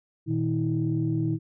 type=tone cluster; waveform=sine; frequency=117.5 / 156.7 / 321.6 Hz; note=A#2 / D#3 / E4; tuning=+14 / +13 / -43 cents; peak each=-27 dBFS; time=0.26-1.39 s; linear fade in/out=50 ms; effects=tanh soft clip ceiling -14 dBFS